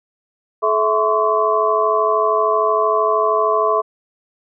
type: tone cluster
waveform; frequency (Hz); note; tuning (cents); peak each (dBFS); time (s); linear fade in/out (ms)
sine; 430.7 / 657 / 1038 / 1131; A4 / E5 / C6 / C#6; -37 / -6 / -14 / +34; -19; 0.62-3.82; 20
effects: none